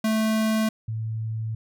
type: tone pair in turn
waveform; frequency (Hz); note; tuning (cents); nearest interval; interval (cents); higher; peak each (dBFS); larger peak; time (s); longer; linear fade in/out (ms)
square / sine; 219.1 / 111.02; A3 / A2; -7 / +16; octave; 1177; first; -21 / -26; first; 0.04-0.69 / 0.88-1.55; second; 5
effects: none